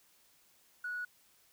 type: tone with tanh clipping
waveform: triangle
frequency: 1465 Hz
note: F#6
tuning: 18 cents flat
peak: -36 dBFS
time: 0.84-1.05 s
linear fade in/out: 5 ms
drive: 4 dB
effects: white hiss -67 dBFS RMS until 1.52 s